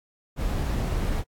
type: noise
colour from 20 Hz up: brown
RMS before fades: -26 dBFS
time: 0.36-1.24 s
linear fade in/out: 50 ms
effects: AAC 64 kbps